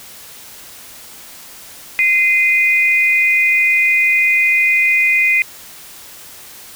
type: tone pair together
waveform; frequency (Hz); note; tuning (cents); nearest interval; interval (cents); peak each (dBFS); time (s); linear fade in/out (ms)
sine; 2067 / 2466; C7 / D#7; -22 / -16; minor third; 306; -13; 1.99-5.42; 0
effects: white hiss -37 dBFS RMS until 6.75 s